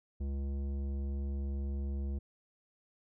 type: tone with tanh clipping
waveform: sine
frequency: 69.3 Hz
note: C#2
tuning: in tune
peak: -35 dBFS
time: 0.2-2.19 s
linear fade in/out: 10 ms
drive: 13 dB
effects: none